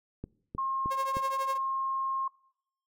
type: click train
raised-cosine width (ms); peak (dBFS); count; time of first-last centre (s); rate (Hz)
3; -24; 4; 0.24-1.169; 3.23
type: tone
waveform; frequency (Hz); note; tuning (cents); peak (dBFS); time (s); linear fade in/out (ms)
sine; 1070; C6; +38; -28; 0.58-2.28; 5
type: tone with tremolo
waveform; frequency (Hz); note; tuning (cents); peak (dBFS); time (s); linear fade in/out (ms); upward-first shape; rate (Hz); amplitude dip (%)
sawtooth; 539; C#5; -49; -29; 0.9-1.58; 20; triangle; 12; 95
effects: noise-tail reverb RT60 0.7 s tail -23 dB re dry